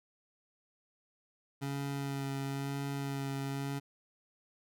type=tone with vibrato; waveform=25% pulse; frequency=138.59 Hz; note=C#3; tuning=in tune; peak=-31 dBFS; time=1.61-3.8 s; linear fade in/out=20 ms; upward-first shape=sine; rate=1 Hz; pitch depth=17 cents each way; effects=none